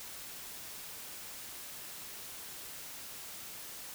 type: silence
effects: white hiss -46 dBFS RMS until 3.94 s